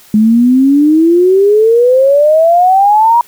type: exponential sweep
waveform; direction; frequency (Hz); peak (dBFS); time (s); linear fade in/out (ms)
sine; up; 210 to 962; -4; 0.14-3.21; 2
effects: white hiss -41 dBFS RMS until 3.27 s